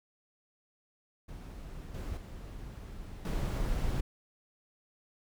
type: noise with level steps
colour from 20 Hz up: brown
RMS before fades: -44 / -38 / -44 / -32 dBFS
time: 1.28-4.01 s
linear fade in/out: 10 ms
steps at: 1.94 / 2.17 / 3.25 s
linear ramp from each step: 2 ms
effects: none